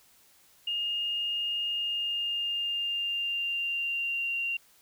sine tone with pitch glide, 2837 to 2766 Hz, F7 to F7, +27 to -17 cents, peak -28 dBFS, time 0.67-4.57 s, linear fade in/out 5 ms, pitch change -44 cents, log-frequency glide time 1.69-4.33 s, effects white hiss -61 dBFS RMS until 4.81 s

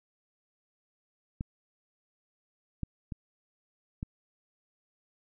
clicks, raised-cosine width 5 ms, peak -21 / -20 / -24 / -22 dBFS, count 4, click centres 1.409 / 2.833 / 3.122 / 4.029 s, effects none

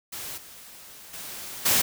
white noise with level steps, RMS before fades -36 / -46 / -38 / -21 dBFS, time 0.12-1.82 s, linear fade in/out 10 ms, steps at 0.37 / 1.13 / 1.65 s, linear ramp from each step 10 ms, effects none

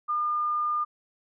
sine tone, 1209 Hz, D6, 50 cents sharp, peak -24 dBFS, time 0.08-0.85 s, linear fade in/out 20 ms, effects none

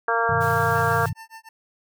harmonic tone, 230.5 Hz, A#3, 19 cents flat, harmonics 2 / 3 / 4 / 5 / 6 / 7, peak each -26 / -26 / -26 / -26 / -26 / -26 dBFS, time 0.08-1.06 s, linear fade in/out 2 ms
sine chord, G augmented, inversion none, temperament equal, 98 / 123.47 / 155.56 Hz, G2 / B2 / D#3, 0 / 0 / 0 cents, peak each -29 dBFS, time 0.29-1.13 s, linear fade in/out 5 ms
white high-pass noise, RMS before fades -40 dBFS, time 0.4-1.1 s, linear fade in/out 20 ms, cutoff 210 Hz, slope 24 dB/octave
25% pulse tone with tremolo, 895 Hz, A5, 29 cents sharp, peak -34 dBFS, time 0.75-1.49 s, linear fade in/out 5 ms, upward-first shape sine, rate 7 Hz, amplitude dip 100%
effects none

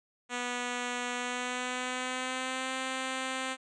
5% pulse tone with pitch glide, 245.2 to 261.3 Hz, B3 to C4, -12 to -2 cents, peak -21 dBFS, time 0.29-3.57 s, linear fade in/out 50 ms, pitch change +110 cents, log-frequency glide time 1.15-2.72 s, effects resampled to 22050 Hz

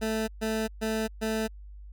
20% pulse tone bursts, 220 Hz, A3, in tune, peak -22 dBFS, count 4, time 0.01-1.48 s, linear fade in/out 20 ms, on 270 ms, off 130 ms, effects added 50 Hz sine -42 dBFS peak until 1.92 s

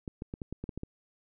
clicks, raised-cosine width 3 ms, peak -24 dBFS, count 9, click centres 0.078 / 0.221 / 0.339 / 0.418 / 0.526 / 0.64 / 0.692 / 0.776 / 0.834 s, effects none

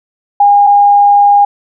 sine tone pair in turn, 813 / 813 Hz, G#5 / G#5, -37 / -37 cents, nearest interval unison, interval 0 cents, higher neither, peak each -3 dBFS, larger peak neither, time 0.4-0.67 / 0.67-1.45 s, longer second, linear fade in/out 5 ms, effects none

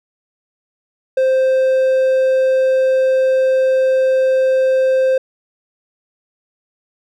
triangle tone, 523.3 Hz, C5, in tune, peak -9 dBFS, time 1.17-5.18 s, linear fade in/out 5 ms, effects none

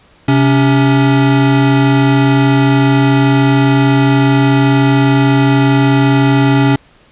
square tone pair together, 132.14 / 280 Hz, C3 / C#4, +17 / +18 cents, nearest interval octave + minor second, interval 1301 cents, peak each -11 dBFS, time 0.28-6.76 s, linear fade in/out 5 ms, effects pink hiss -47 dBFS RMS until 7.11 s + resampled to 8000 Hz

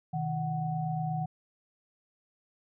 sine tone cluster, 128.9 / 157.3 / 744 Hz, C3 / D#3 / F#5, -26 / +19 / +9 cents, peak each -39 / -31 / -34 dBFS, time 0.13-1.26 s, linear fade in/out 10 ms, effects none

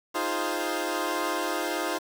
15% pulse chord, F minor seventh, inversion third, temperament equal with one note detuned, 311.1 / 349.2 / 413.6 / 523.3 Hz, Eb4 / F4 / Ab4 / C5, 0 / 0 / -7 / 0 cents, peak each -26 / -25 / -29 / -27 dBFS, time 0.14-1.99 s, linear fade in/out 20 ms, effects 8-bit

